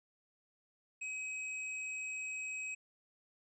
sine tone with tanh clipping, 2539 Hz, D#7, 34 cents sharp, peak -40 dBFS, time 1.01-2.75 s, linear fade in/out 10 ms, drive 18 dB, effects resampled to 22050 Hz

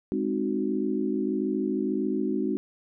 sine chord, Ab dominant seventh, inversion none, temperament equal with one note detuned, 207.7 / 261.6 / 308.4 / 370 Hz, Ab3 / C4 / Eb4 / Gb4, 0 / 0 / -15 / 0 cents, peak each -30 dBFS, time 0.12-2.57 s, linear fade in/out 0 ms, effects none

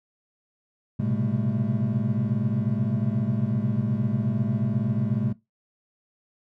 triangle tone cluster, 110.9 / 125.2 / 133.4 / 202.5 / 222.1 Hz, A2 / B2 / C3 / G#3 / A3, +14 / +24 / +34 / -43 / +16 cents, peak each -27 dBFS, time 0.99-5.33 s, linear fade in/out 10 ms, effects noise-tail reverb RT60 0.2 s tail -20 dB re dry

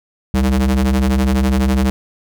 square ring-modulated tone, 64 Hz, C2, 38 cents flat, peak -10 dBFS, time 0.34-1.9 s, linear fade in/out 0 ms, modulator 134 Hz, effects none

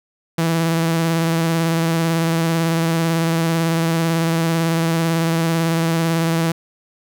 sawtooth tone with vibrato, 164.81 Hz, E3, in tune, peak -12 dBFS, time 0.38-6.52 s, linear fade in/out 5 ms, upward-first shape square, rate 18 Hz, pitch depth 19 cents each way, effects none

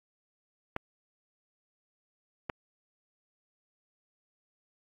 clicks, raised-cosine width 0.5 ms, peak -17 dBFS, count 2, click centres 0.764 / 2.498 s, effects AAC 64 kbps

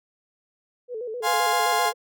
sine tone with vibrato, 464 Hz, A#4, 8 cents flat, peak -29 dBFS, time 0.88-1.94 s, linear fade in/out 50 ms, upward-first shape square, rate 7.7 Hz, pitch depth 99 cents each way
35% pulse chord, F minor, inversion none, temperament equal with one note detuned, 702.1 / 830.6 / 1046.5 Hz, F5 / Ab5 / C6, +9 / 0 / 0 cents, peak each -23 dBFS, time 1.22-1.93 s, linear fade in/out 50 ms
effects none

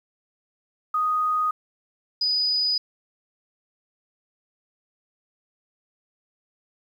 sine tone pair in turn, 1244.5 / 4964 Hz, D#6 / D#8, 0 / -5 cents, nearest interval 2 octaves, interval 2395 cents, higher second, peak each -20 dBFS, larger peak neither, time 0.94-1.51 / 2.21-2.78 s, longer neither, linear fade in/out 5 ms, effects 9-bit

